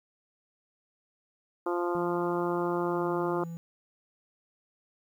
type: harmonic tone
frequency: 174.61 Hz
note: F3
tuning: in tune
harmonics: 2 / 3 / 4 / 5 / 6 / 7 / 8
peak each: -29 / -36 / -38 / -37 / -38 / -38 / -44 dBFS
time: 1.66-3.44 s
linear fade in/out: 5 ms
type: tone with pitch glide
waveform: triangle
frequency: 171.9 to 167.39 Hz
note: F3 to E3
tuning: -27 to +27 cents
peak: -34 dBFS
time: 1.95-3.57 s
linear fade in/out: 0 ms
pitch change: -46 cents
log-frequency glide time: 2.84-3.05 s
effects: 10-bit